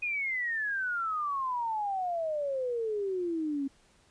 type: exponential sweep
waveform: sine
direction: down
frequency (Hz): 2492 to 269.6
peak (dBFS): -29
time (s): 0.02-3.68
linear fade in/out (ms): 10
effects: pink hiss -64 dBFS RMS until 4.1 s + resampled to 22050 Hz